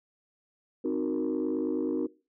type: chord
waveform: sine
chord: C half-diminished seventh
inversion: none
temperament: equal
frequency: 261.6 / 311.1 / 370 / 466.2 Hz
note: C4 / Eb4 / Gb4 / Bb4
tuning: 0 / 0 / 0 / 0 cents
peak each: -31 / -30 / -31 / -33 dBFS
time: 0.84-2.07 s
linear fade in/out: 10 ms
effects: noise-tail reverb RT60 0.3 s tail -20 dB re dry + tanh soft clip ceiling -21 dBFS